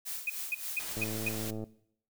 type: noise with tremolo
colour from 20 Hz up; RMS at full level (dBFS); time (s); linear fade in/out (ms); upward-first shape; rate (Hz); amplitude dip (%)
blue; -37; 0.05-0.94; 20; sine; 3.5; 70
type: tone bursts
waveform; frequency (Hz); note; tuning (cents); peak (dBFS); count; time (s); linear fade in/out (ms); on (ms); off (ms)
sine; 2489; D#7; 0; -28; 5; 0.27-1.29; 5; 28; 220
type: noise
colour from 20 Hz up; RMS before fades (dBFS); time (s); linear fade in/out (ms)
white; -40; 0.79-1.51; 10
type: click train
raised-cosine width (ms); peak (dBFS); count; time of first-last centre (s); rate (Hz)
2; -26; 74; 0.97-1.64; 109
effects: noise-tail reverb RT60 0.7 s tail -20 dB re dry